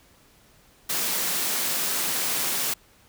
white high-pass noise, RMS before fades -26 dBFS, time 0.89-2.74 s, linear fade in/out 10 ms, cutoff 130 Hz, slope 96 dB/octave, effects pink hiss -57 dBFS RMS until 3.08 s

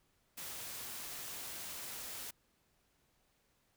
white noise, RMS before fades -45 dBFS, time 0.37-2.31 s, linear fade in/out 10 ms, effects pink hiss -75 dBFS RMS until 3.76 s

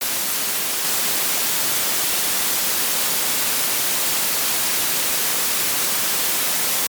white noise with level steps, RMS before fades -22 / -20 dBFS, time 0.01-6.87 s, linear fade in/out 5 ms, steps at 0.84 s, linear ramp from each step 10 ms, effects high-pass 150 Hz 12 dB/octave + MP3 96 kbps

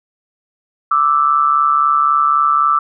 sine tone pair together, 1174.2 / 1318 Hz, D6 / E6, -1 / -1 cents, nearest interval major second, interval 200 cents, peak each -13 dBFS, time 0.91-2.79 s, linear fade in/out 5 ms, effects none

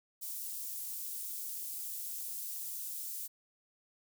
white high-pass noise, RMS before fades -41 dBFS, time 0.21-3.28 s, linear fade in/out 20 ms, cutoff 8400 Hz, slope 12 dB/octave, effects none

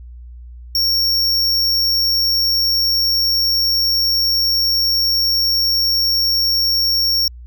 square tone, 5510 Hz, F8, 24 cents flat, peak -14 dBFS, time 0.75-7.28 s, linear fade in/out 2 ms, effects added 60 Hz sine -33 dBFS peak until 7.46 s

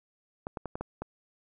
clicks, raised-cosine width 1 ms, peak -21 dBFS, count 6, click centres 0.469 / 0.572 / 0.657 / 0.755 / 0.81 / 1.02 s, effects none

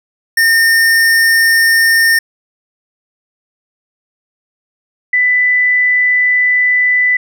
square / sine tone pair in turn, 1821 / 1991.7 Hz, A#6 / B6, -41 / +14 cents, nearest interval major second, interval 155 cents, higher second, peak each -8 dBFS, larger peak neither, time 0.37-2.19 / 5.13-7.17 s, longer second, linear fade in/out 5 ms, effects none

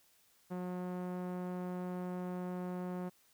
sawtooth tone with low-pass filter, 180.6 Hz, F#3, 42 cents flat, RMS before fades -40 dBFS, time 0.5-3.1 s, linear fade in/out 20 ms, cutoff 1100 Hz, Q 0.77, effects white hiss -69 dBFS RMS until 3.33 s

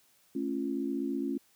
sine chord, A augmented, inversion none, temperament just, 220 / 275 / 343.8 Hz, A3 / C#4 / E#4, 0 / -14 / -27 cents, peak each -37 / -32 / -36 dBFS, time 0.35-1.38 s, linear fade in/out 5 ms, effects white hiss -66 dBFS RMS until 1.55 s + high-pass 60 Hz 12 dB/octave

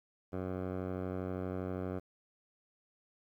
10% pulse tone with low-pass filter, 92.5 Hz, F#2, in tune, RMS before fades -38 dBFS, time 0.32-2 s, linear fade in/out 20 ms, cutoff 1000 Hz, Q 0.93, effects 11-bit

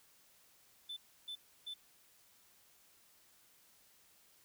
sine tone bursts, 3520 Hz, A7, in tune, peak -39 dBFS, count 3, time 0.89-1.741 s, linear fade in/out 10 ms, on 77 ms, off 310 ms, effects tanh soft clip ceiling -41 dBFS + white hiss -67 dBFS RMS until 4.44 s

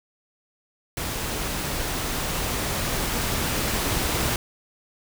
pink noise with level ramp, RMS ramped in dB -29 to -24 dBFS, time 0.97-4.36 s, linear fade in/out 2 ms, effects none

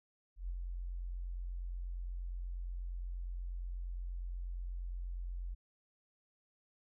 sine tone with ADSR envelope, 44.22 Hz, F1, 22 cents sharp, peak -35 dBFS, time 0.36-5.55 s, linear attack 130 ms, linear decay 37 ms, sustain -3 dB, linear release 18 ms, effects none

